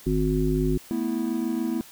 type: harmonic tone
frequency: 51.91 Hz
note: G#1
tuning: in tune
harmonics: 1 / 3 / 5 / 7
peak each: -26 / -26 / -26 / -26 dBFS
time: 0.06-0.78 s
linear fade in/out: 10 ms
type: chord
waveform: triangle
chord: A suspended second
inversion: none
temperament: equal with one note detuned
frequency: 220 / 246.9 / 327.7 Hz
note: A3 / B3 / E4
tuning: 0 / 0 / -10 cents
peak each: -28 / -26 / -26 dBFS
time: 0.91-1.81 s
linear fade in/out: 0 ms
effects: white hiss -48 dBFS RMS until 1.91 s